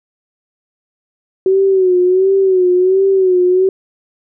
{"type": "tone with vibrato", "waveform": "sine", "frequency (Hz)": 374.3, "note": "F#4", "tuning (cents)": 20, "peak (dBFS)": -8, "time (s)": [1.46, 3.69], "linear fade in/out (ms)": 2, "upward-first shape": "sine", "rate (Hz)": 1.4, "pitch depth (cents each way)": 70, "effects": []}